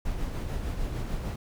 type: noise with tremolo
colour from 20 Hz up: brown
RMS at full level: -30 dBFS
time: 0.05-1.36 s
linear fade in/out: 5 ms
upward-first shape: sine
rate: 6.7 Hz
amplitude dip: 35%
effects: none